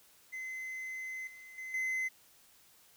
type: tone with level steps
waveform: triangle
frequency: 2050 Hz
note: C7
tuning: 36 cents flat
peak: -37 / -48 / -39 / -30 dBFS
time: 0.32-2.09 s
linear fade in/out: 20 ms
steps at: 1.27 / 1.58 / 1.74 s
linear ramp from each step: 2 ms
effects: white hiss -63 dBFS RMS until 2.96 s